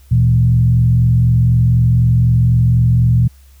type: tone with frequency modulation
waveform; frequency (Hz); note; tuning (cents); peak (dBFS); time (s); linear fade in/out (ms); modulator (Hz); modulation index
sine; 119.5; A#2; +43; -8; 0.11-3.28; 10; 44; 0.73
effects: added 67 Hz sine -41 dBFS peak until 3.6 s + white hiss -53 dBFS RMS until 3.6 s